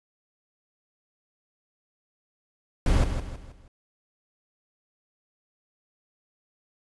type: noise with echo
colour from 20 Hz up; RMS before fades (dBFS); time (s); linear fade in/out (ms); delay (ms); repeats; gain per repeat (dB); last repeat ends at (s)
brown; -20; 2.86-3.04; 2; 160; 4; -8; 3.68
effects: resampled to 24000 Hz